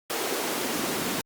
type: noise with high-pass filter sweep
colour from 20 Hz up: pink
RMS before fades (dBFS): -29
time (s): 0.1-1.21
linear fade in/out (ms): 0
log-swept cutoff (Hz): 430 to 200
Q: 1.7
effects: Opus 48 kbps